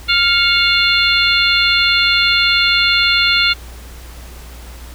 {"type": "harmonic tone with a mistuned harmonic", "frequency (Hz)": 698.5, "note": "F5", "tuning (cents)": 0, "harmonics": [2, 3, 4, 5, 6], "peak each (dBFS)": [-17, -17, -17, -17, -17], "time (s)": [0.08, 3.54], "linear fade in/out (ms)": 20, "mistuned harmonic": 3, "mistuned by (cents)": 70, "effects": ["added 60 Hz sine -32 dBFS peak until 4.94 s", "pink hiss -39 dBFS RMS until 4.94 s"]}